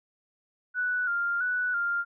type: tone with vibrato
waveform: sine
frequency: 1439 Hz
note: F#6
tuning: 49 cents flat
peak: -25 dBFS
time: 0.74-2.05 s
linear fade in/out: 50 ms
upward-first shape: square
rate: 1.5 Hz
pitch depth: 50 cents each way
effects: none